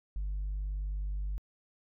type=tone; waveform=sine; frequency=49.54 Hz; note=G1; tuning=19 cents sharp; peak=-30 dBFS; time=0.16-1.38 s; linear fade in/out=0 ms; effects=tanh soft clip ceiling -30 dBFS